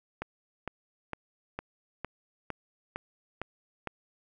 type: click train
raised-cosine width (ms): 0.5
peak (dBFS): -19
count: 9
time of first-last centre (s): 0.22-3.873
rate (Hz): 2.19
effects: none